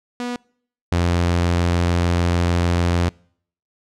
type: tone pair in turn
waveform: sawtooth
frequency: 243.9 / 86.76 Hz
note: B3 / F2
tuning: -21 / -11 cents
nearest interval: octave + tritone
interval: 1790 cents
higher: first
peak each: -20 / -12 dBFS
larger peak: second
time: 0.2-0.36 / 0.92-3.09 s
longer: second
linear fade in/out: 0 ms
effects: noise-tail reverb RT60 0.6 s tail -26 dB re dry + low-pass 7000 Hz 12 dB/octave